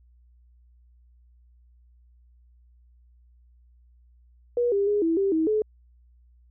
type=tone with pitch steps; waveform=sine; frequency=482 / 400 / 413.1 / 328.8 / 392.6 / 319.4 / 429.2 Hz; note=B4 / G4 / G#4 / E4 / G4 / D#4 / A4; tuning=-42 / +35 / -9 / -4 / +3 / +45 / -43 cents; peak=-20 dBFS; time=4.57-5.62 s; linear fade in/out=2 ms; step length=150 ms; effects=added 60 Hz sine -54 dBFS peak until 6.5 s